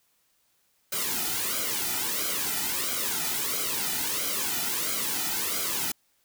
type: noise with flanger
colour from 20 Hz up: white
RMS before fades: -29 dBFS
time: 0.92-5.92 s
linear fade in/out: 5 ms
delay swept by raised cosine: 1.1 to 1.86 ms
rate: 1.5 Hz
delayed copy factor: -0.75
effects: white hiss -69 dBFS RMS until 6.24 s